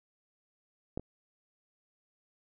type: clicks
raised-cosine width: 2 ms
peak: -20 / -29 dBFS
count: 2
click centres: 0.975 / 0.996 s
effects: none